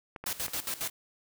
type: clicks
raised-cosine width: 0.5 ms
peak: -25 dBFS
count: 4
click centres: 0.162 / 0.24 / 0.276 / 0.482 s
type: noise with tremolo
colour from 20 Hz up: white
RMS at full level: -33 dBFS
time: 0.26-0.9 s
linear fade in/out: 5 ms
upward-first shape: square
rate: 7.3 Hz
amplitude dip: 80%
effects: none